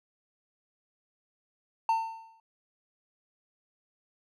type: tone with exponential decay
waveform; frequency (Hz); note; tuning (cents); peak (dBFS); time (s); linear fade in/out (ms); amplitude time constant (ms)
triangle; 900; A5; +39; -19; 1.89-2.4; 2; 110
effects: none

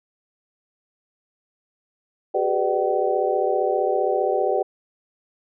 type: tone cluster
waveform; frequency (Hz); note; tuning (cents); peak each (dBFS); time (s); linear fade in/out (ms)
sine; 377.1 / 412.3 / 499.1 / 597 / 762; F#4 / G#4 / B4 / D5 / G5; +33 / -13 / +18 / +28 / -49; -25; 2.34-4.63; 10
effects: none

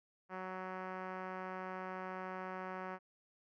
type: tone with low-pass filter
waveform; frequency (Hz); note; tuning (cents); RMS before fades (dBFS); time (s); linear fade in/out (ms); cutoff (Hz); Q
5% pulse; 186.1; F#3; +10; -44; 0.29-2.99; 50; 1400; 0.89
effects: none

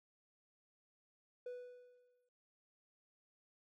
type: tone with exponential decay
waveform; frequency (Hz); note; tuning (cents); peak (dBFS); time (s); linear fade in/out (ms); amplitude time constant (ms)
triangle; 493.9; B4; 0; -39; 1.46-2.29; 5; 180
effects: tanh soft clip ceiling -35 dBFS + MP3 96 kbps

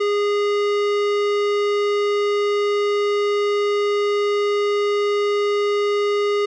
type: tone with hard clipping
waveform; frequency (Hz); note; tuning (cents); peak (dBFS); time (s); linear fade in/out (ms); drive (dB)
sine; 410.6; G#4; -20; -19; 0-6.46; 10; 17
effects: resampled to 24000 Hz

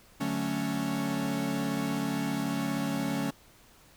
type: chord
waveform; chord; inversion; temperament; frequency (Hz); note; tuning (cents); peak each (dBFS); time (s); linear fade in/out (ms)
45% pulse; D major seventh; none; equal; 146.83 / 185 / 220 / 277.2; D3 / F#3 / A3 / C#4; 0 / 0 / 0 / 0; -37 / -36 / -34 / -32; 0.2-3.31; 10
effects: pink hiss -58 dBFS RMS until 3.96 s

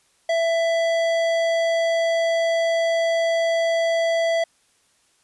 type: tone with tanh clipping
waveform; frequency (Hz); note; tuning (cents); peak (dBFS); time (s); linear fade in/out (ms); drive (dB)
sine; 664; E5; +12; -20; 0.29-4.44; 5; 16
effects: white hiss -62 dBFS RMS until 5.23 s + resampled to 24000 Hz

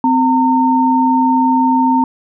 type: tone pair together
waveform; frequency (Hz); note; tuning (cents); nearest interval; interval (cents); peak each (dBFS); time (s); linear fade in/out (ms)
sine; 258.1 / 913; C4 / A#5; -23 / -36; octave + minor seventh; 2187; -12; 0.04-2.04; 2
effects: none

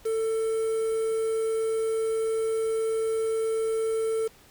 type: tone with quantisation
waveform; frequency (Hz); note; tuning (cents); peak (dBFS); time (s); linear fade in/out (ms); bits
triangle; 445.4; A4; +21; -22; 0.05-4.28; 10; 7
effects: pink hiss -55 dBFS RMS until 4.5 s

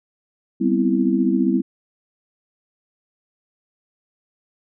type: chord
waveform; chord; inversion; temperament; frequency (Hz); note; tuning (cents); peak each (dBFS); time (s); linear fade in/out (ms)
sine; C major seventh; second; equal; 196 / 246.9 / 261.6 / 329.6; G3 / B3 / C4 / E4; 0 / 0 / 0 / 0; -21; 0.6-1.62; 20
effects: none

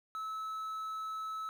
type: tone with quantisation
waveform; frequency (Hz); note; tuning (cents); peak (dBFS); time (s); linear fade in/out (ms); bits
triangle; 1300; E6; -24; -35; 0.15-1.49; 0; 10
effects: none

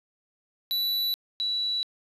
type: tone pair in turn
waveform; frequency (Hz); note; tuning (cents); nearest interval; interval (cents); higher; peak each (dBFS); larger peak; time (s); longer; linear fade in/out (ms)
square / sine; 3951 / 3935; B7 / B7; 0 / -7; unison; 7; first; -25; neither; 0.71-1.14 / 1.4-1.83; neither; 0
effects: resampled to 32000 Hz + 9-bit

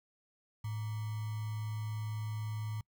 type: tone with sample-and-hold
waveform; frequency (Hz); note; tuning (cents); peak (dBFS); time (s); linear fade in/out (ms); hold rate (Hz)
sine; 108; A2; -32; -35; 0.64-2.81; 5; 1050
effects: noise-tail reverb RT60 0.1 s tail -26 dB re dry

